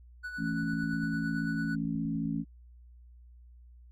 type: tone with tremolo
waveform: triangle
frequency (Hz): 1480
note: F#6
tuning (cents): 0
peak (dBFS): -33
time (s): 0.23-1.76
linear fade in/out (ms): 20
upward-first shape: sine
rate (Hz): 8.9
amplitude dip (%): 50
type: chord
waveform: sine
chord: A major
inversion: second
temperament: equal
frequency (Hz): 164.81 / 220 / 277.2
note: E3 / A3 / C#4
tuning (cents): 0 / 0 / 0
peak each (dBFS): -34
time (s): 0.37-2.45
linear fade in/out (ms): 50
type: click train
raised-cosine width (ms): 5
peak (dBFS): -36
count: 20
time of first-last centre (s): 0.43-2.359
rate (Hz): 9.85
effects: added 60 Hz sine -51 dBFS peak until 3.91 s